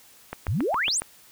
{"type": "click train", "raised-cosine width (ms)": 0.5, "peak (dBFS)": -16, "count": 6, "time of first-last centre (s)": [0.33, 1.02], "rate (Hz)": 7.25}
{"type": "exponential sweep", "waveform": "sine", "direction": "up", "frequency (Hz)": [77.78, 9820], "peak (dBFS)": -22, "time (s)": [0.48, 1], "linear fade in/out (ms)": 0}
{"effects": ["white hiss -53 dBFS RMS until 1.31 s"]}